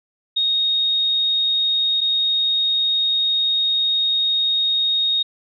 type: tone pair in turn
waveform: sine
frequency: 3729 / 3729 Hz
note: A#7 / A#7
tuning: 0 / 0 cents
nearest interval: unison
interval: 0 cents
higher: neither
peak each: -16 dBFS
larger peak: neither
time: 0.36-2.01 / 2.01-5.23 s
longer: second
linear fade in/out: 10 ms
effects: none